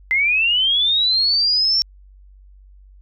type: linear sweep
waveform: sine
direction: up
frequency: 2041 to 5490 Hz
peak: -14 dBFS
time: 0.11-1.82 s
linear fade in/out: 0 ms
effects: added 48 Hz sine -43 dBFS peak until 3.01 s